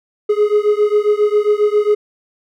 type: beating tone pair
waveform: triangle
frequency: 415.3 / 422.7 Hz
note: G#4 / G#4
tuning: 0 / +31 cents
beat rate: 7.4 Hz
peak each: -12 / -13 dBFS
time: 0.29-1.95 s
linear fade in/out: 10 ms
effects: none